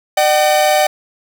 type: tone pair together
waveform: 45% pulse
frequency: 604 / 761 Hz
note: D5 / F#5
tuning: +48 / +48 cents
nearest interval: major third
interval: 400 cents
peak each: -13 dBFS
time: 0.17-0.87 s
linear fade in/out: 5 ms
effects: none